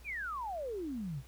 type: exponential sweep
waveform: sine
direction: down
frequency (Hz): 2560 to 121.8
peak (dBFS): -36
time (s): 0.04-1.23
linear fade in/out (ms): 50
effects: added 60 Hz sine -52 dBFS peak until 1.27 s + pink hiss -61 dBFS RMS until 1.27 s